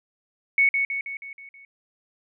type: tone with echo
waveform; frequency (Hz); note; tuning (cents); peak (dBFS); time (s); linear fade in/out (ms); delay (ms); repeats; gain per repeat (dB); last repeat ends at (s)
sine; 2217; C#7; 0; -15; 0.58-0.69; 2; 160; 6; -5; 1.65
effects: none